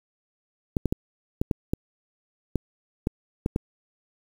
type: clicks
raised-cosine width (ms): 3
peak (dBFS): -10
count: 10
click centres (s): 0.768 / 0.857 / 0.925 / 1.415 / 1.512 / 1.735 / 2.557 / 3.071 / 3.461 / 3.561
effects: 7-bit